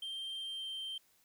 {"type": "tone with pitch glide", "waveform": "sine", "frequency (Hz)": [3159, 3137], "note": ["G7", "G7"], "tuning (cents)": [13, 1], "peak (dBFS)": -36, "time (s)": [0.02, 0.98], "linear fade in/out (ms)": 5, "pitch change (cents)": -12, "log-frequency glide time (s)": [0.4, 0.71], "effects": ["tanh soft clip ceiling -38 dBFS", "white hiss -70 dBFS RMS until 1.24 s"]}